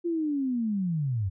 sine linear sweep, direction down, 349.2 to 89 Hz, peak -25 dBFS, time 0.04-1.3 s, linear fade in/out 20 ms, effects none

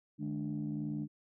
sine tone cluster, 150.5 / 211.3 / 294.5 Hz, D3 / G#3 / D4, +43 / +30 / +5 cents, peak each -38 / -38 / -38 dBFS, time 0.18-1.08 s, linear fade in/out 50 ms, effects tanh soft clip ceiling -28 dBFS

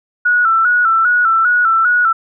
sine tone with vibrato, 1395 Hz, F6, 2 cents flat, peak -9 dBFS, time 0.25-2.13 s, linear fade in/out 10 ms, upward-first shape square, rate 2.5 Hz, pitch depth 77 cents each way, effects none

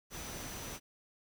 sine tone in noise, 5970 Hz, F#8, 15 cents sharp, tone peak -50 dBFS, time 0.1-0.8 s, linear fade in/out 50 ms, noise pink, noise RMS -44 dBFS, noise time 0.1-0.8 s, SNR -9 dB, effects none

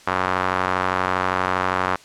sawtooth tone with band-pass filter, 92.5 Hz, F#2, in tune, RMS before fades -22 dBFS, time 0.07-1.96 s, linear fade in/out 5 ms, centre 1200 Hz, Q 1.8, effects white hiss -47 dBFS RMS until 2.04 s + low-pass 7000 Hz 12 dB/octave

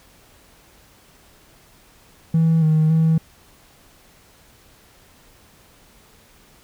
triangle tone with pitch steps, 162.7 / 156.5 / 161 Hz, E3 / D#3 / E3, -22 / +10 / -41 cents, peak -10 dBFS, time 2.34-3.18 s, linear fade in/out 5 ms, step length 280 ms, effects tanh soft clip ceiling -9 dBFS + pink hiss -52 dBFS RMS until 6.63 s

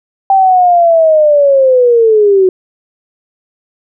sine linear sweep, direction down, 784 to 367.1 Hz, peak -4 dBFS, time 0.3-2.49 s, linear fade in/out 2 ms, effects none

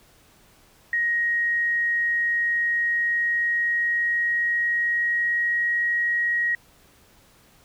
sine tone with pitch glide, 1881 to 1894.1 Hz, A#6 to A#6, +15 to +27 cents, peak -20 dBFS, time 0.93-6.55 s, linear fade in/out 2 ms, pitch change +12 cents, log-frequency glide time 2.71-5.82 s, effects pink hiss -56 dBFS RMS until 7.64 s

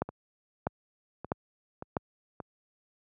two click trains, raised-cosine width 1 ms, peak -14 / -24 dBFS, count 4 / 5, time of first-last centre 0.02-1.968 / 0.09-2.402 s, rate 1.54 / 1.73 Hz, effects high-pass 80 Hz 12 dB/octave

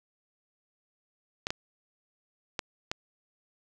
clicks, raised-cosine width 0.2 ms, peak -13 dBFS, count 4, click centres 1.469 / 1.505 / 2.592 / 2.915 s, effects none

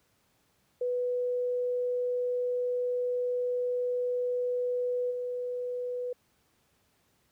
sine tone with level steps, 493.9 Hz, B4, in tune, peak -27 / -31 dBFS, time 0.81-6.13 s, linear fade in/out 5 ms, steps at 5.1 s, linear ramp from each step 20 ms, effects pink hiss -70 dBFS RMS until 7.31 s + high-pass 60 Hz 12 dB/octave

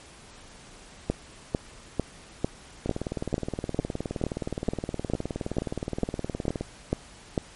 two click trains, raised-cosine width 2 ms, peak -10 / -16 dBFS, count 15 / 73, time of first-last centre 1.1-7.378 / 2.86-6.61 s, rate 2.23 / 19.2 Hz, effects pink hiss -49 dBFS RMS until 7.55 s + MP3 48 kbps

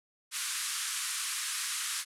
white band-pass noise, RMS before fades -35 dBFS, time 0.31-2.05 s, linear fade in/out 50 ms, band 1100 to 11000 Hz, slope 48 dB/octave, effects none

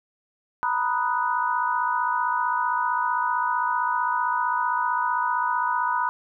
sine chord, B major seventh, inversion third, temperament equal, 932.3 / 987.8 / 1244.5 / 1480 Hz, A#5 / B5 / D#6 / F#6, 0 / 0 / 0 / 0 cents, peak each -28 / -24 / -29 / -29 dBFS, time 0.63-6.09 s, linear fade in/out 0 ms, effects none

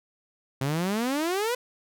sawtooth exponential sweep, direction up, 130 to 508 Hz, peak -21 dBFS, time 0.61-1.55 s, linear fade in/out 5 ms, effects none

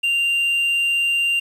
triangle tone, 2782 Hz, F7, 7 cents flat, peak -15 dBFS, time 0.03-1.4 s, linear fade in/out 10 ms, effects resampled to 32000 Hz + 8-bit

